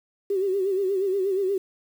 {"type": "tone with vibrato", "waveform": "sine", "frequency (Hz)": 386.3, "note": "G4", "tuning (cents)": -25, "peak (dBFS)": -21, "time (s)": [0.3, 1.58], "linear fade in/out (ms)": 5, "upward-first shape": "sine", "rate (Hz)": 8.4, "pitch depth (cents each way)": 81, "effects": ["8-bit"]}